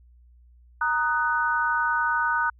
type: chord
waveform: sine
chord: D# minor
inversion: second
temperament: just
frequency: 933.4 / 1244.5 / 1493.4 Hz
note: A#5 / D#6 / F#6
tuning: +2 / 0 / +16 cents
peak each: -26 / -27 / -24 dBFS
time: 0.81-2.5 s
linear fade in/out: 5 ms
effects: added 60 Hz sine -51 dBFS peak until 2.59 s